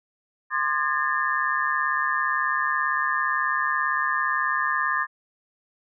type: tone cluster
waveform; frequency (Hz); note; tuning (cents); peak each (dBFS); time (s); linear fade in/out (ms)
sine; 1049 / 1206 / 1659 / 1797; C6 / D6 / G#6 / A6; +4 / +46 / -2 / +36; -27; 0.5-5.07; 50
effects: none